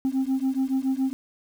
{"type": "beating tone pair", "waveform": "sine", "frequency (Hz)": [261.6, 268.7], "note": ["C4", "C4"], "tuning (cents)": [0, 46], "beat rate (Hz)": 7.1, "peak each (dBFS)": -23, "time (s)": [0.05, 1.13], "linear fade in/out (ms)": 0, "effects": ["tanh soft clip ceiling -19 dBFS", "8-bit"]}